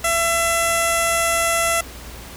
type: tone with low-pass filter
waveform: 15% pulse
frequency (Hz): 671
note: E5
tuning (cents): +31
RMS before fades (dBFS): -19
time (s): 0.04-1.81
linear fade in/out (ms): 5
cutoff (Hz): 10000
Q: 4.1
effects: added 60 Hz sine -38 dBFS peak until 2.36 s + pink hiss -38 dBFS RMS until 2.36 s